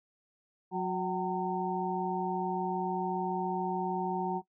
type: harmonic tone with a mistuned harmonic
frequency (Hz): 182.7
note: F#3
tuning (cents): -22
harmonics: 1 / 2 / 4 / 5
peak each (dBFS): -35 / -35 / -35 / -35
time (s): 0.71-4.42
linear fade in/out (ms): 50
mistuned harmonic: 4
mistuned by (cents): +65
effects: noise-tail reverb RT60 0.1 s tail -19 dB re dry